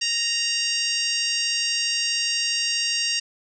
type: harmonic tone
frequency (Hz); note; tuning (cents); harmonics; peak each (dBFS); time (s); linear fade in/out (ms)
932.3; A#5; 0; 2 / 3 / 4 / 5 / 6 / 7 / 8 / 9; -33 / -26 / -36 / -27 / -27 / -34 / -37 / -37; 0.01-3.2; 10
effects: none